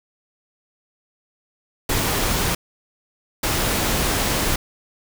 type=noise bursts at uneven times; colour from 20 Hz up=pink; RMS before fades=-21 dBFS; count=2; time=1.89-2.55 / 3.43-4.56 s; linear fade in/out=5 ms; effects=none